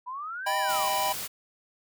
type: exponential two-way sweep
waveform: sine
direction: up then down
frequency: 968 to 1860 to 968 Hz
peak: -33 dBFS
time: 0.06-0.91 s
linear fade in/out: 20 ms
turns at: 0.57 s
type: chord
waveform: square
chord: Eb augmented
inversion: none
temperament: equal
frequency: 622.3 / 784 / 987.8 Hz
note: Eb5 / G5 / B5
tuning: 0 / 0 / 0 cents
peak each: -34 / -30 / -29 dBFS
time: 0.46-1.13 s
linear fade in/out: 10 ms
type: noise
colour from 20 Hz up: white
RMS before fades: -35 dBFS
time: 0.68-1.28 s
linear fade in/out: 20 ms
effects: none